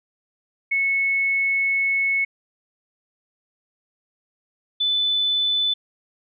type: tone pair in turn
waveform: sine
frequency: 2200 / 3502 Hz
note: C#7 / A7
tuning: -14 / -9 cents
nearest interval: minor sixth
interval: 805 cents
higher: second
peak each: -18 dBFS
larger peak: neither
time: 0.71-2.25 / 4.8-5.74 s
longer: first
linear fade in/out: 10 ms
effects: none